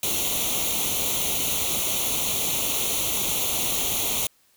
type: noise with comb filter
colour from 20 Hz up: white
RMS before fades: -25 dBFS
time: 0.03-4.27 s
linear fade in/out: 2 ms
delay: 0.3 ms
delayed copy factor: +0.85
effects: white hiss -62 dBFS RMS until 4.56 s